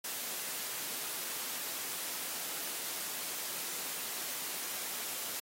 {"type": "noise", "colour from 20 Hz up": "white", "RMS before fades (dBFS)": -39, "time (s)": [0.04, 5.4], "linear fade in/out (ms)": 5, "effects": ["high-pass 200 Hz 12 dB/octave", "AAC 48 kbps"]}